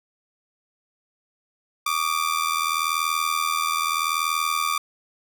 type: ring-modulated tone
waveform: sawtooth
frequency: 1180 Hz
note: D6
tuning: 8 cents sharp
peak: -15 dBFS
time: 1.86-4.78 s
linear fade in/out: 5 ms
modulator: 40.4 Hz
effects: none